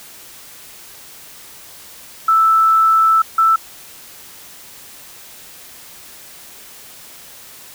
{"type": "tone pair in turn", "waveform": "sine", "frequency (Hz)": [1318.5, 1323.8], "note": ["E6", "E6"], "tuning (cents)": [0, 7], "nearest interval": "unison", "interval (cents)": 7, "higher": "second", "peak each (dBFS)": -9, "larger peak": "neither", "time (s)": [[2.28, 3.22], [3.38, 3.56]], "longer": "first", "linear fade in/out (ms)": 5, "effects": ["white hiss -39 dBFS RMS until 7.74 s"]}